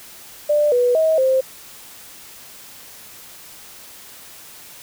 sine tone with pitch steps, 593 / 490.4 / 637 / 525 Hz, D5 / B4 / D#5 / C5, +17 / -12 / +41 / +6 cents, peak -13 dBFS, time 0.49-1.41 s, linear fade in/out 10 ms, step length 230 ms, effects white hiss -41 dBFS RMS until 4.82 s

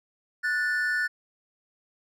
triangle tone pair together, 1470 / 1767.1 Hz, F#6 / A6, -12 / +7 cents, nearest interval minor third, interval 319 cents, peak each -25 dBFS, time 0.43-1.08 s, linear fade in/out 20 ms, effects none

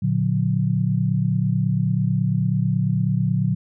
sine chord, Bb augmented, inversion none, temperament just, 116.54 / 145.68 / 182.1 Hz, Bb2 / D3 / F#3, 0 / -14 / -27 cents, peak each -22 dBFS, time 0.02-3.55 s, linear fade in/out 10 ms, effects none

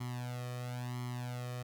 sawtooth tone with flanger, 123.47 Hz, B2, in tune, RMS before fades -40 dBFS, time 0-1.63 s, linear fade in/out 10 ms, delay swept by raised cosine 0.95 to 1.64 ms, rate 0.98 Hz, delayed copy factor +0.95, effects none

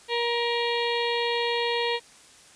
harmonic tone, 472.5 Hz, A#4, 23 cents sharp, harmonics 1 / 2 / 4 / 5 / 6 / 7 / 8 / 9, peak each -27 / -30 / -33 / -34 / -35 / -35 / -36 / -37 dBFS, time 0.08-2 s, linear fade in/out 50 ms, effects white hiss -52 dBFS RMS until 2.55 s + resampled to 22050 Hz

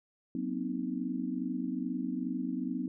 sine chord, C half-diminished seventh, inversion second, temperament equal with one note detuned, 185 / 239.2 / 261.6 / 311.1 Hz, Gb3 / Bb3 / C4 / Eb4, 0 / +45 / 0 / 0 cents, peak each -39 / -37 / -35 / -39 dBFS, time 0.35-2.88 s, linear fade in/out 2 ms, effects none

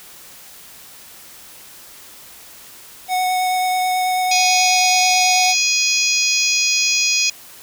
square tone with vibrato, 738 Hz, F#5, 5 cents flat, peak -17 dBFS, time 3.08-5.55 s, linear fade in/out 50 ms, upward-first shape triangle, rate 9.2 Hz, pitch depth 11 cents each way
harmonic tone, 830.6 Hz, G#5, in tune, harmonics 3 / 4 / 5 / 6 / 7 / 8, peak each -19 / -26 / -26 / -20 / -24 / -21 dBFS, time 4.31-7.3 s, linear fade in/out 5 ms
effects white hiss -41 dBFS RMS until 7.62 s

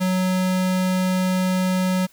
square tone, 185 Hz, F#3, in tune, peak -19 dBFS, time 0-2.07 s, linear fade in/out 20 ms, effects white hiss -55 dBFS RMS until 2.12 s

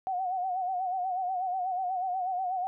sine tone with vibrato, 740 Hz, F#5, in tune, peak -28 dBFS, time 0.07-2.67 s, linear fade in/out 0 ms, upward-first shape sine, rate 8.2 Hz, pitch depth 70 cents each way, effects none

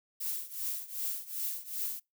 violet noise with tremolo, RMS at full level -33 dBFS, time 0.2-2 s, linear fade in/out 10 ms, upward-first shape triangle, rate 2.6 Hz, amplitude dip 90%, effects noise-tail reverb RT60 0.2 s tail -24 dB re dry

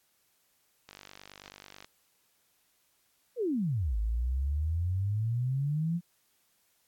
click train, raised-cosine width 0.2 ms, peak -29 dBFS, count 48, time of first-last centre 0.89-1.845 s, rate 49.2 Hz
sine exponential two-way sweep, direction down then up, 523.3 to 51.91 to 176.2 Hz, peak -27 dBFS, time 3.36-6.01 s, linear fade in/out 50 ms, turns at 3.97 s
effects white hiss -71 dBFS RMS until 6.87 s + AAC 64 kbps

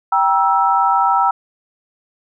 sine chord, E diminished, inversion first, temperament equal with one note detuned, 784 / 951.4 / 1318.5 Hz, G5 / Bb5 / E6, 0 / +35 / 0 cents, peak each -16 dBFS, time 0.12-1.31 s, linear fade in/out 5 ms, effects none

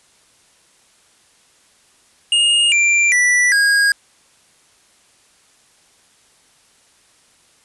square tone with pitch steps, 2845 / 2365 / 1965.8 / 1634 Hz, F7 / D7 / B6 / G#6, +31 / +12 / -9 / -29 cents, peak -12 dBFS, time 2.32-3.92 s, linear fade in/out 2 ms, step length 400 ms, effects white hiss -54 dBFS RMS until 7.64 s + resampled to 24000 Hz

